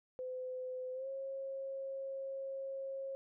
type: tone with pitch glide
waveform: sine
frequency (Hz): 510 to 540.3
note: C5 to C#5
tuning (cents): -44 to -44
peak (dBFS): -39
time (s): 0.19-3.15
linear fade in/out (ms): 0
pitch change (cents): +100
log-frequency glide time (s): 0.93-1.08
effects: none